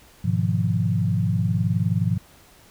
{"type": "chord", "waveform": "sine", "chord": "F half-diminished seventh", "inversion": "first", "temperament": "equal", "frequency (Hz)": [103.83, 123.47, 155.56, 174.61], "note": ["Ab2", "Cb3", "Eb3", "F3"], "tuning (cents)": [0, 0, 0, 0], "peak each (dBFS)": [-23, -25, -27, -24], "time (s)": [0.24, 2.18], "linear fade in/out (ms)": 10, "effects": ["pink hiss -52 dBFS RMS until 2.7 s"]}